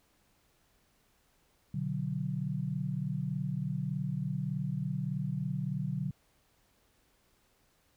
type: chord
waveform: sine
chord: B minor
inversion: none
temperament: equal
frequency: 123.47 / 146.83 / 185 Hz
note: B2 / D3 / F#3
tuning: 0 / 0 / 0 cents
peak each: -38 / -34 / -36 dBFS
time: 1.74-6.11 s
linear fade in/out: 5 ms
effects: pink hiss -70 dBFS RMS until 7.96 s